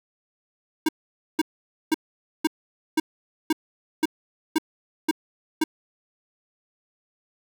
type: tone bursts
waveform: square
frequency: 315.3 Hz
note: D#4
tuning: 23 cents sharp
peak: -18 dBFS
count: 10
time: 0.86-5.64 s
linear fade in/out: 5 ms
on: 28 ms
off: 500 ms
effects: none